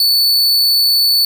45% pulse tone, 4468 Hz, C#8, 13 cents sharp, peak -9 dBFS, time 0-1.25 s, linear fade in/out 2 ms, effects none

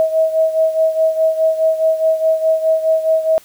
sine beating tone pair, 639 / 643.8 Hz, D#5 / E5, +46 / -41 cents, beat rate 4.8 Hz, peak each -13 / -18 dBFS, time 0-3.38 s, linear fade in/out 0 ms, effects white hiss -46 dBFS RMS until 3.44 s

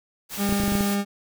white noise, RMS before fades -33 dBFS, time 0.29-0.98 s, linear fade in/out 50 ms
40% pulse tone, 201.4 Hz, G3, 47 cents sharp, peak -21 dBFS, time 0.37-1.05 s, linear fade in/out 50 ms
clicks, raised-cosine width 3 ms, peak -15 dBFS, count 8, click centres 0.492 / 0.525 / 0.601 / 0.636 / 0.68 / 0.722 / 0.753 / 0.808 s
effects none

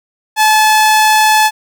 sawtooth tone, 863 Hz, A5, 34 cents flat, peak -3 dBFS, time 0.36-1.51 s, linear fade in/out 50 ms, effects none

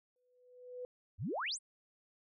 sine tone with exponential growth, 497.3 Hz, B4, 12 cents sharp, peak -39 dBFS, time 0.16-0.85 s, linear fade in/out 1 ms, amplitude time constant 150 ms
sine exponential sweep, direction up, 76 to 9956 Hz, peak -35 dBFS, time 1.18-1.59 s, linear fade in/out 50 ms
effects none

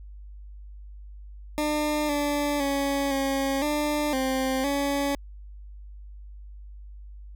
20% pulse tone with pitch steps, 300.4 / 290.4 / 278.9 / 272.4 / 297.5 / 262.8 / 281.6 Hz, D4 / D4 / C#4 / C#4 / D4 / C4 / C#4, +39 / -19 / +11 / -30 / +22 / +8 / +27 cents, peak -19 dBFS, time 1.58-5.15 s, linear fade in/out 0 ms, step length 510 ms, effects added 50 Hz sine -40 dBFS peak until 7.35 s

